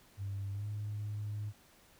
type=tone with pitch glide; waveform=sine; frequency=99 to 104.58 Hz; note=G2 to G#2; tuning=+18 to +13 cents; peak=-35 dBFS; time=0.17-1.53 s; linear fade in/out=50 ms; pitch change=+95 cents; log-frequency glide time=0.53-0.65 s; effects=tanh soft clip ceiling -32 dBFS + pink hiss -63 dBFS RMS until 1.99 s